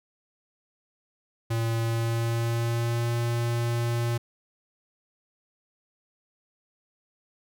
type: tone with pitch glide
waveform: square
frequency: 114.6 to 118.03 Hz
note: A#2 to A#2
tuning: -29 to +22 cents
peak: -25 dBFS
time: 1.5-4.18 s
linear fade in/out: 10 ms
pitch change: +51 cents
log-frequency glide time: 1.81-3.14 s
effects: none